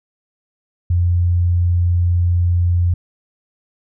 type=tone; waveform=sine; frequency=87.6 Hz; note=F2; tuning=6 cents sharp; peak=-12 dBFS; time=0.9-2.94 s; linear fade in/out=5 ms; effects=none